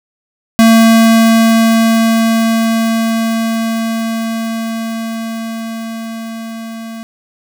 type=tone with level ramp; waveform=square; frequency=226.1 Hz; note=A3; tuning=47 cents sharp; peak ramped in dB=-4 to -25 dBFS; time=0.59-7.03 s; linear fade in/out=0 ms; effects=none